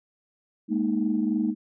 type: chord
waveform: sine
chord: Ab suspended second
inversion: none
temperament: equal with one note detuned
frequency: 209.7 / 233.1 / 311.1 Hz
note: Ab3 / Bb3 / Eb4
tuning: +17 / 0 / 0 cents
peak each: -26 dBFS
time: 0.68-1.55 s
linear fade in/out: 50 ms
effects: tanh soft clip ceiling -13 dBFS